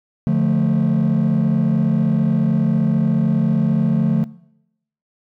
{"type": "chord", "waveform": "triangle", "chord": "D minor", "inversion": "none", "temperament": "just", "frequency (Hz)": [146.83, 176.2, 220.2], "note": ["D3", "F3", "A3"], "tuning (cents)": [0, 16, 2], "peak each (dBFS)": -16, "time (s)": [0.27, 4.24], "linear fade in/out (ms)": 0, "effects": ["noise-tail reverb RT60 0.8 s tail -21 dB re dry", "tanh soft clip ceiling -8 dBFS"]}